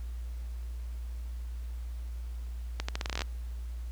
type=accelerating click train; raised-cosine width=0.2 ms; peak=-15 dBFS; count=12; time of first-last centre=2.8-3.219 s; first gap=85 ms; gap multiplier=0.82; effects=added 59 Hz sine -35 dBFS peak until 3.91 s + pink hiss -59 dBFS RMS until 3.91 s